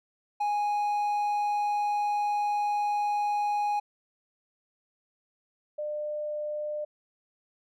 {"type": "tone pair in turn", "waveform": ["triangle", "sine"], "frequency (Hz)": [828, 599.8], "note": ["G#5", "D5"], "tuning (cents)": [-5, 36], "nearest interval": "tritone", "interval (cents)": 559, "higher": "first", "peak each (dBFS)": [-23, -30], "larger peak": "first", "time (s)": [[0.4, 3.8], [5.78, 6.85]], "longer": "first", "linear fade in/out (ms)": 10, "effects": []}